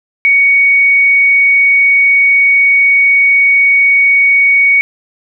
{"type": "tone", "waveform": "sine", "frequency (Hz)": 2236, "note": "C#7", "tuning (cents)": 14, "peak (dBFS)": -5, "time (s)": [0.25, 4.81], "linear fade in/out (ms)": 0, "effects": []}